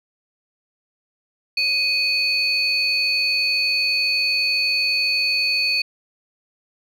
sine tone pair together, 2500 / 4454 Hz, D#7 / C#8, +8 / +7 cents, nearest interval minor seventh, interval 999 cents, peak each -19 dBFS, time 1.57-5.82 s, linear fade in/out 5 ms, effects tanh soft clip ceiling -12 dBFS

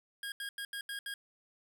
25% pulse tone bursts at uneven times, 1631 Hz, G#6, 32 cents flat, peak -34 dBFS, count 6, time 0.23-0.32 / 0.4-0.49 / 0.58-0.65 / 0.73-0.81 / 0.89-0.99 / 1.06-1.14 s, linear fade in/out 2 ms, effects none

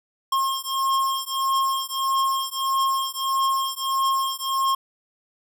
square beating tone pair, 1073 / 1074.6 Hz, C6 / C6, +43 / +46 cents, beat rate 1.6 Hz, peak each -25 / -25 dBFS, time 0.32-4.75 s, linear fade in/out 5 ms, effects none

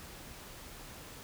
silence, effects pink hiss -49 dBFS RMS until 1.23 s

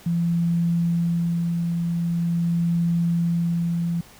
sine tone with tremolo, 169.9 Hz, F3, 47 cents flat, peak -18 dBFS, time 0.06-4.01 s, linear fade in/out 5 ms, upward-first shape sine, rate 0.44 Hz, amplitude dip 30%, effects pink hiss -48 dBFS RMS until 4.19 s

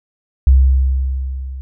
sine tone with level ramp, 65.9 Hz, C2, 13 cents sharp, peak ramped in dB -4 to -25 dBFS, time 0.47-1.61 s, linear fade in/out 0 ms, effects none

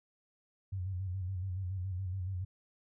sine tone with vibrato, 93.1 Hz, F#2, 11 cents sharp, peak -34 dBFS, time 0.72-2.45 s, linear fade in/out 10 ms, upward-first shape square, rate 7.1 Hz, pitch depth 62 cents each way, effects none

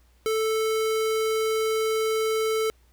square tone, 440 Hz, A4, in tune, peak -23 dBFS, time 0.26-2.7 s, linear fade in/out 0 ms, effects added 60 Hz sine -57 dBFS peak until 2.92 s + pink hiss -65 dBFS RMS until 2.92 s

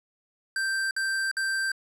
square tone bursts, 1568 Hz, G6, in tune, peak -26 dBFS, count 3, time 0.56-1.718 s, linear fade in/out 2 ms, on 350 ms, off 54 ms, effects low-pass 11000 Hz 12 dB/octave

